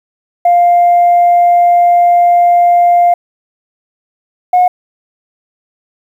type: tone pair in turn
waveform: sine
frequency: 700 / 723.4 Hz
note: F5 / F#5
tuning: +4 / -39 cents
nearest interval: minor second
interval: 57 cents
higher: second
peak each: -3 dBFS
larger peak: neither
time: 0.45-3.14 / 4.53-4.68 s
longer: first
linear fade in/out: 5 ms
effects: tanh soft clip ceiling -2 dBFS + 7-bit